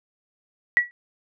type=tone with exponential decay; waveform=sine; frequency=1936 Hz; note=B6; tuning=35 cents flat; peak=-10 dBFS; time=0.77-0.91 s; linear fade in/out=0 ms; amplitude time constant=29 ms; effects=none